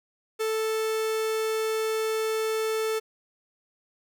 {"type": "tone", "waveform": "45% pulse", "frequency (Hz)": 440, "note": "A4", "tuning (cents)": 0, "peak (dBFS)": -25, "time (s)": [0.39, 3], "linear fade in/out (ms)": 20, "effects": []}